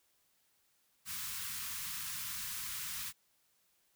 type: band-stop noise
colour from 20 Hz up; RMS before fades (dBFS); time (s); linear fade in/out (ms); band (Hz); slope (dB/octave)
white; -41; 1.05-3.13; 50; 210 to 1000; 48
effects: white hiss -74 dBFS RMS until 3.95 s